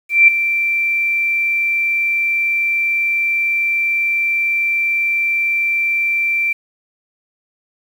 sine tone with ADSR envelope, 2349 Hz, D7, in tune, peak -3 dBFS, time 0.09-6.53 s, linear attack 190 ms, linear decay 5 ms, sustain -11 dB, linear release 7 ms, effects 7-bit

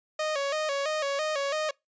sawtooth tone with vibrato, 587.3 Hz, D5, in tune, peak -23 dBFS, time 0.19-1.71 s, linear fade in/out 5 ms, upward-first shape square, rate 3 Hz, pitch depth 89 cents each way, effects noise-tail reverb RT60 0.2 s tail -26 dB re dry + resampled to 16000 Hz

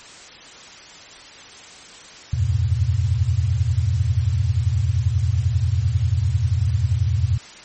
sine tone cluster, 81.8 / 92 / 104.4 / 122.3 Hz, E2 / F#2 / G#2 / B2, -13 / -9 / +10 / -16 cents, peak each -22 dBFS, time 2.33-7.38 s, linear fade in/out 5 ms, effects white hiss -41 dBFS RMS until 7.64 s + MP3 32 kbps

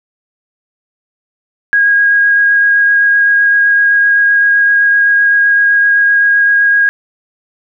sine tone with vibrato, 1638 Hz, G#6, 24 cents flat, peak -6 dBFS, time 1.73-6.89 s, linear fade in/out 0 ms, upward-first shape sine, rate 7.8 Hz, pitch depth 10 cents each way, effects none

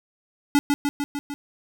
square tone with echo, 287 Hz, D4, 40 cents flat, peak -15 dBFS, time 0.55-0.59 s, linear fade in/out 0 ms, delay 150 ms, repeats 5, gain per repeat -3 dB, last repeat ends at 1.34 s, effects none

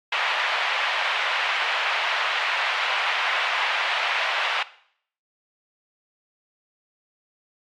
white band-pass noise, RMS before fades -24 dBFS, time 0.12-4.63 s, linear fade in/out 5 ms, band 660 to 3000 Hz, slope 24 dB/octave, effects noise-tail reverb RT60 0.6 s tail -17 dB re dry + MP3 96 kbps

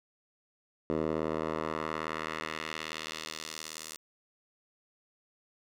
10% pulse tone with band-pass filter sweep, 78.8 Hz, D#2, 23 cents sharp, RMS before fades -36 dBFS, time 0.9-3.97 s, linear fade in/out 0 ms, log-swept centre 450 to 8000 Hz, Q 1, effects none

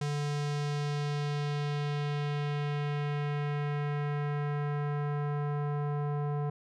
square tone with low-pass filter sweep, 146 Hz, D3, 10 cents flat, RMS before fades -32 dBFS, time 0.01-6.5 s, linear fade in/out 5 ms, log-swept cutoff 6800 to 960 Hz, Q 1.2, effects none

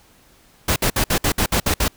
pink noise bursts, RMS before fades -18 dBFS, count 9, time 0.68-1.881 s, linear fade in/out 5 ms, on 81 ms, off 59 ms, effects pink hiss -53 dBFS RMS until 1.96 s

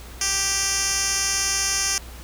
10% pulse tone with band-pass filter, 392 Hz, G4, in tune, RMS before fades -23 dBFS, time 0.21-1.98 s, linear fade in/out 2 ms, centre 6500 Hz, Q 2, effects added 60 Hz sine -38 dBFS peak until 2.23 s + pink hiss -43 dBFS RMS until 2.23 s

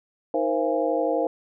sine tone cluster, 315.2 / 474.1 / 526 / 681 / 823 Hz, D#4 / A#4 / C5 / F5 / G#5, +23 / +29 / +9 / -44 / -16 cents, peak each -28 / -27 / -25 / -27 / -32 dBFS, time 0.34-1.27 s, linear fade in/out 2 ms, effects none

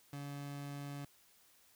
30% pulse tone, 142.4 Hz, C#3, 47 cents sharp, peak -40 dBFS, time 0.13-1.05 s, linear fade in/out 2 ms, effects white hiss -67 dBFS RMS until 1.75 s

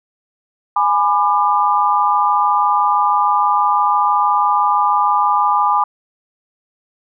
sine chord, G# diminished, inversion none, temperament just, 830.6 / 996.7 / 1196.1 Hz, G#5 / B5 / D6, 0 / +16 / +31 cents, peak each -16 dBFS, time 0.76-5.84 s, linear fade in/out 5 ms, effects none

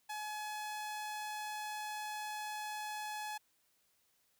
sawtooth tone, 848 Hz, G#5, 36 cents sharp, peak -36 dBFS, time 0.09-3.38 s, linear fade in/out 10 ms, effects white hiss -75 dBFS RMS until 4.39 s

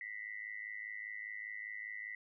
sine tone with amplitude modulation, 1983 Hz, B6, 7 cents sharp, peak -38 dBFS, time 0.01-2.15 s, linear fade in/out 2 ms, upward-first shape sine, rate 105 Hz, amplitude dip 90%, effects none

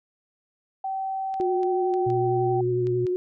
sine tone, 770 Hz, G5, 31 cents flat, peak -26 dBFS, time 0.84-2.61 s, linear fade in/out 5 ms
clicks, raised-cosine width 0.2 ms, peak -28 dBFS, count 7, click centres 1.341 / 1.41 / 1.632 / 1.939 / 2.102 / 2.87 / 3.068 s
sine tone with vibrato, 363.6 Hz, F#4, 30 cents flat, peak -22 dBFS, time 1.4-3.16 s, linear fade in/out 0 ms, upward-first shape triangle, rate 11 Hz, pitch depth 27 cents each way
sine tone with pitch glide, 121 to 122.9 Hz, B2 to B2, -35 to -8 cents, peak -27 dBFS, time 2.06-3.06 s, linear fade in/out 10 ms, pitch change +27 cents, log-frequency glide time 2.19-2.5 s
effects none

